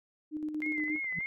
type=tone with tremolo; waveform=sine; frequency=305.3 Hz; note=D#4; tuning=33 cents flat; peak=-31 dBFS; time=0.31-1 s; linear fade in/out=50 ms; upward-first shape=square; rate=8.5 Hz; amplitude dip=45%
type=tone with vibrato; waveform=sine; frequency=2093 Hz; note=C7; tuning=in tune; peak=-32 dBFS; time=0.62-1.26 s; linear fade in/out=0 ms; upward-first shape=sine; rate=3.4 Hz; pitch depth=66 cents each way
type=click train; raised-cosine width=0.5 ms; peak=-37 dBFS; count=6; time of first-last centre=0.8-1.207 s; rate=12.3 Hz
type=tone with exponential growth; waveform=sine; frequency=170.4 Hz; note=F3; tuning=42 cents flat; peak=-32 dBFS; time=1.11-1.19 s; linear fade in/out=2 ms; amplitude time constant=16 ms
effects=none